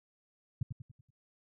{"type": "tone with echo", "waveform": "sine", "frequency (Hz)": 123.47, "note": "B2", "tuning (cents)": 0, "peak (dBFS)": -27, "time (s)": [0.61, 0.63], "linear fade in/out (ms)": 5, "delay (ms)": 95, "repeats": 5, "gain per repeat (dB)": -7, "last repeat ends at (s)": 1.105, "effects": []}